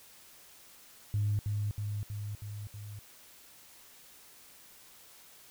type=tone with echo; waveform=sine; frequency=103.83 Hz; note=G#2; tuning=in tune; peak=-26 dBFS; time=1.14-1.39 s; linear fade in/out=0 ms; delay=320 ms; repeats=5; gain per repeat=-3 dB; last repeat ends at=2.99 s; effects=tanh soft clip ceiling -22 dBFS + white hiss -56 dBFS RMS until 5.5 s